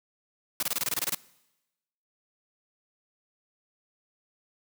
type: noise bursts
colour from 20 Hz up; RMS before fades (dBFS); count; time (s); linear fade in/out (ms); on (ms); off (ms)
white; -28; 11; 0.6-1.148; 2; 28; 24
effects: noise-tail reverb RT60 1.0 s tail -22 dB re dry + high-pass 100 Hz 12 dB/octave